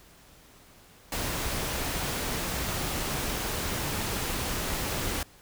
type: noise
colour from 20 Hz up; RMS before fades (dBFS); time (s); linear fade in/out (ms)
pink; -31; 1.12-5.23; 2
effects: pink hiss -55 dBFS RMS until 5.41 s